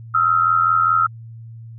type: tone pair together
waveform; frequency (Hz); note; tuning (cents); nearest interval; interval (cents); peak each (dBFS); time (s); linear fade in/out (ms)
sine; 1276 / 1360.9; D#6 / F6; +43 / -45; minor second; 112; -16; 0.14-1.07; 10
effects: added 114 Hz sine -34 dBFS peak until 1.78 s